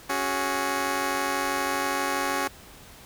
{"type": "chord", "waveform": "10% pulse", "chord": "C# suspended fourth", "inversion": "none", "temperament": "just", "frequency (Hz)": [277.2, 369.6, 415.8], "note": ["C#4", "F#4", "G#4"], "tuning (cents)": [0, -2, 2], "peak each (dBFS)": [-21, -22, -25], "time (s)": [0.09, 2.48], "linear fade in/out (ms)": 10, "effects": ["pink hiss -48 dBFS RMS until 3.05 s"]}